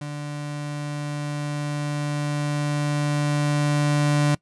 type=tone with level ramp; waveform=35% pulse; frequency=146.83 Hz; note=D3; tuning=in tune; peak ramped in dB=-28 to -15 dBFS; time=0.01-4.35 s; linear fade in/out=5 ms; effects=noise-tail reverb RT60 0.1 s tail -22 dB re dry + resampled to 24000 Hz